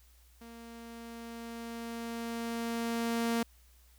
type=tone with level ramp; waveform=sawtooth; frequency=231.8 Hz; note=A#3; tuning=10 cents flat; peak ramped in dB=-44 to -24 dBFS; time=0.41-3.43 s; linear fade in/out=5 ms; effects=added 60 Hz sine -59 dBFS peak until 3.98 s + white hiss -66 dBFS RMS until 3.98 s